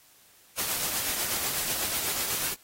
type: noise with tremolo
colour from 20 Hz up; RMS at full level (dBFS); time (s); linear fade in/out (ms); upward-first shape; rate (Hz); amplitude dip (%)
white; -28; 0.57-2.55; 20; triangle; 8.1; 40
effects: white hiss -58 dBFS RMS until 2.63 s + AAC 48 kbps